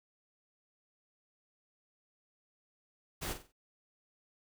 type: noise with echo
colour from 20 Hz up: pink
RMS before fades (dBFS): -38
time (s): 3.21-3.34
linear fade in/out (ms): 20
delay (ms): 46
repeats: 4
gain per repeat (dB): -9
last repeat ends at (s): 3.524
effects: none